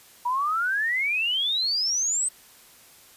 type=exponential sweep; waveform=sine; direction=up; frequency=950 to 8370 Hz; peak=-22 dBFS; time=0.25-2.29 s; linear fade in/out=10 ms; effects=white hiss -52 dBFS RMS until 3.16 s + resampled to 32000 Hz